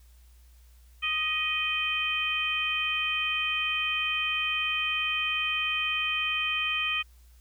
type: harmonic tone with a mistuned harmonic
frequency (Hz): 622.3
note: D#5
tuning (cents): 0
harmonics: 2 / 3 / 4 / 5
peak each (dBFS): -35 / -37 / -28 / -31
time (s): 1.02-7.03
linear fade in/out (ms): 20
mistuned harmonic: 3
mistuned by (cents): +22
effects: added 60 Hz sine -52 dBFS peak until 7.4 s + white hiss -65 dBFS RMS until 7.4 s